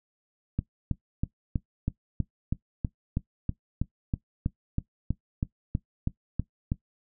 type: click train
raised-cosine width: 5 ms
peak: -14 dBFS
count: 20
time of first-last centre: 0.59-6.719 s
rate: 3.1 Hz
effects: noise-tail reverb RT60 0.1 s tail -17 dB re dry